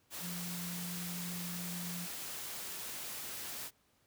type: tone in noise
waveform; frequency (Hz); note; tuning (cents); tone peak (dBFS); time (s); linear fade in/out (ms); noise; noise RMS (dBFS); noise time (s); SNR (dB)
sine; 175.6; F3; +10; -41; 0.2-2.08; 50; white; -43; 0.1-3.71; -1
effects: pink hiss -72 dBFS RMS until 4.06 s + high-pass 60 Hz 12 dB/octave